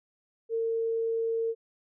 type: tone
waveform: sine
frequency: 454.8 Hz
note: A#4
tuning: 43 cents flat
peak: -26 dBFS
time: 0.49-1.55 s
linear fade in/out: 50 ms
effects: none